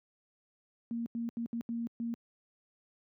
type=tone bursts at uneven times; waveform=sine; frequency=233.1 Hz; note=A#3; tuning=in tune; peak=-32 dBFS; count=6; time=0.91-1.06 / 1.15-1.29 / 1.37-1.46 / 1.53-1.61 / 1.69-1.87 / 2-2.14 s; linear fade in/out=0 ms; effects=high-pass 150 Hz 12 dB/octave